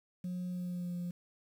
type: tone with pitch glide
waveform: sine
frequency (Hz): 180 to 175.79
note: F#3 to F3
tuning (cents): -47 to +12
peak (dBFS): -33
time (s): 0.24-1.11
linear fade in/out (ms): 5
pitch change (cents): -41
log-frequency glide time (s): 0.51-0.95
effects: tanh soft clip ceiling -34 dBFS + 10-bit